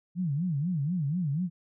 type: tone with vibrato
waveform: sine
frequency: 159.7 Hz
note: D#3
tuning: 45 cents sharp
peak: -26 dBFS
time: 0.15-1.5 s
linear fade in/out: 50 ms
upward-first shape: sine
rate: 4.1 Hz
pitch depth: 260 cents each way
effects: none